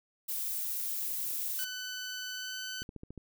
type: noise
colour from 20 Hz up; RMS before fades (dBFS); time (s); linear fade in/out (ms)
violet; -35; 0.28-1.65; 10
type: tone with pitch glide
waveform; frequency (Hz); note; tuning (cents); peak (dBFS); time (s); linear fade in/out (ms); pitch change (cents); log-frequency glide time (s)
15% pulse; 1504 to 1513.6; F#6 to F#6; +28 to +39; -31; 1.59-2.83; 0; +11; 2.34-2.54
type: click train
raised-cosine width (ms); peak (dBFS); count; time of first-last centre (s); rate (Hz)
3; -31; 6; 2.82-3.177; 14
effects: none